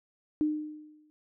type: tone with exponential decay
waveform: sine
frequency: 304.2 Hz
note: D#4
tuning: 39 cents flat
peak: -22 dBFS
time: 0.41-1.1 s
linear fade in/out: 0 ms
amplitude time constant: 150 ms
effects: none